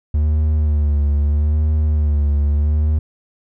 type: tone with vibrato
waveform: triangle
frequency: 74.5 Hz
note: D2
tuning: 25 cents sharp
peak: -11 dBFS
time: 0.14-2.99 s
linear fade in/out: 5 ms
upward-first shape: sine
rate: 0.79 Hz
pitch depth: 55 cents each way
effects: none